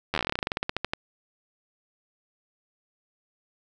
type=slowing click train; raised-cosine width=0.3 ms; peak=-10 dBFS; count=22; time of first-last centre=0.14-0.935 s; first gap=11 ms; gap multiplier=1.11; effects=none